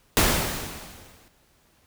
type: noise with exponential decay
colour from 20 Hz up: pink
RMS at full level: -17 dBFS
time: 0.17-1.28 s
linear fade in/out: 0 ms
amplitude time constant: 240 ms
effects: pink hiss -62 dBFS RMS until 1.86 s